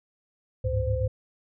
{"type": "tone cluster", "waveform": "sine", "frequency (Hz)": [69.3, 98.8, 106.1, 516], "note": ["C#2", "G2", "G#2", "C5"], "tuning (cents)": [0, 14, 38, -24], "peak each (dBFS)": -29, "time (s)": [0.64, 1.08], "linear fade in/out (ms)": 10, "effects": []}